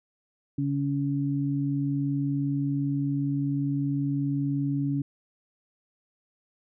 sine tone pair together, 140.4 / 280.8 Hz, C#3 / C#4, +22 / +22 cents, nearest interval octave, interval 1200 cents, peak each -27 dBFS, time 0.58-5.02 s, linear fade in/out 5 ms, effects none

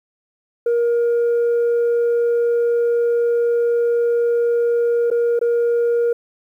sine tone with dropouts, 472 Hz, A#4, 22 cents sharp, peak -12 dBFS, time 0.66-6.13 s, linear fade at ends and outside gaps 5 ms, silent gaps 5.103-5.113 / 5.392-5.413 s, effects tanh soft clip ceiling -13 dBFS + 9-bit

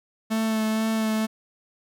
45% pulse tone with vibrato, 220 Hz, A3, in tune, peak -22 dBFS, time 0.3-1.27 s, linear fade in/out 20 ms, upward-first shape sine, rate 2.1 Hz, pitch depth 16 cents each way, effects none

